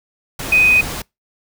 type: tone in noise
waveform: sine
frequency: 2501 Hz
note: D#7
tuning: 8 cents sharp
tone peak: -9 dBFS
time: 0.52-0.81 s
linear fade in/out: 5 ms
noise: pink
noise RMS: -26 dBFS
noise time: 0.39-1.02 s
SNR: +14 dB
effects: noise-tail reverb RT60 0.2 s tail -25 dB re dry